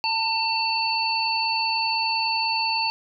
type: harmonic tone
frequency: 897 Hz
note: A5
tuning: 33 cents sharp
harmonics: 1 / 3 / 5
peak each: -25 / -27 / -25 dBFS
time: 0.04-2.9 s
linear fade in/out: 0 ms
effects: none